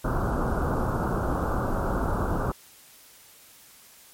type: low-pass noise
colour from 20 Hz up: pink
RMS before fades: -26 dBFS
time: 0.04-2.52 s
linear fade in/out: 5 ms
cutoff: 1500 Hz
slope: 96 dB/octave
effects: white hiss -52 dBFS RMS until 4.13 s + MP3 64 kbps

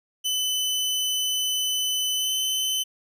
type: tone with pitch glide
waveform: sawtooth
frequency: 3017 to 3045 Hz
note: F#7 to F#7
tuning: +33 to +49 cents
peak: -20 dBFS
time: 0.24-2.84 s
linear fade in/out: 20 ms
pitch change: +16 cents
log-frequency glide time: 2.16-2.31 s
effects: none

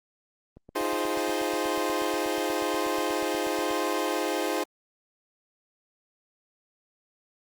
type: click train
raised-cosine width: 2 ms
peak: -32 dBFS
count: 27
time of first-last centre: 0.57-3.71 s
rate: 8.28 Hz
type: chord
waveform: 25% pulse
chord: F minor seventh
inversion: third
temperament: equal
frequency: 311.1 / 349.2 / 415.3 / 523.3 Hz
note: Eb4 / F4 / Ab4 / C5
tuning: 0 / 0 / 0 / 0 cents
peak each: -28 dBFS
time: 0.75-4.64 s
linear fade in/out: 10 ms
effects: Opus 24 kbps

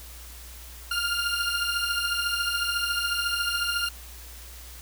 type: beating tone pair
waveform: 20% pulse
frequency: 1396.9 / 1410.9 Hz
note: F6 / F6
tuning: 0 / +17 cents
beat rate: 14 Hz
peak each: -23 dBFS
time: 0.91-3.89 s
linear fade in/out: 5 ms
effects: added 60 Hz sine -43 dBFS peak until 4.81 s + white hiss -46 dBFS RMS until 4.81 s

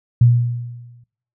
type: tone with exponential decay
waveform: sine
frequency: 120 Hz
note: B2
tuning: 49 cents flat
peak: -6 dBFS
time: 0.21-1.04 s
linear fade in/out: 5 ms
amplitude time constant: 180 ms
effects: noise-tail reverb RT60 0.5 s tail -20 dB re dry

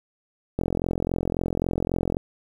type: click train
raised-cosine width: 2 ms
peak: -11 dBFS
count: 70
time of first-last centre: 0.59-2.169 s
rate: 43.7 Hz
effects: 8-bit

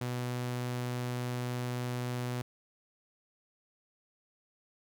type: tone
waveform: sawtooth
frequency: 123.47 Hz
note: B2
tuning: in tune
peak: -29 dBFS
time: 0.01-2.42 s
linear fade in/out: 5 ms
effects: none

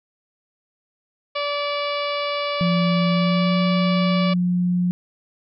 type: harmonic tone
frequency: 578 Hz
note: D5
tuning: 28 cents flat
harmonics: 1 / 2 / 3 / 4 / 5 / 6 / 7 / 8 / 9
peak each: -25 / -27 / -40 / -30 / -33 / -35 / -38 / -37 / -44 dBFS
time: 1.35-4.34 s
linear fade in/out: 10 ms
type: tone with pitch glide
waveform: sine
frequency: 173.6 to 178.38 Hz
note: F3 to F3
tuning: -10 to +37 cents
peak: -17 dBFS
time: 2.61-4.91 s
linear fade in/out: 0 ms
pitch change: +47 cents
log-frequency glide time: 3.11-3.58 s
effects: none

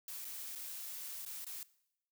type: noise with dropouts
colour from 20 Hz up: blue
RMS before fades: -45 dBFS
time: 0.08-1.63 s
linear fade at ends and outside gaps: 1 ms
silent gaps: 0.246-0.251 / 0.552-0.557 / 1.251-1.262 / 1.446-1.466 s
effects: noise-tail reverb RT60 0.8 s tail -20 dB re dry

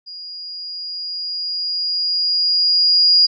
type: tone with level ramp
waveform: sine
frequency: 4863 Hz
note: D#8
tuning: 40 cents flat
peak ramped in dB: -31 to -8 dBFS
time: 0.06-3.27 s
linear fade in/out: 20 ms
effects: none

